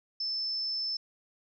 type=tone; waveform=sine; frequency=5274 Hz; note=E8; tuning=in tune; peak=-30 dBFS; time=0.2-0.97 s; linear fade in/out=5 ms; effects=none